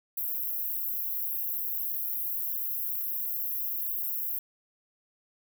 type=high-pass noise; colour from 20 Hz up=pink; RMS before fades=-32 dBFS; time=0.17-4.39 s; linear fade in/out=5 ms; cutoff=12000 Hz; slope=96 dB/octave; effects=none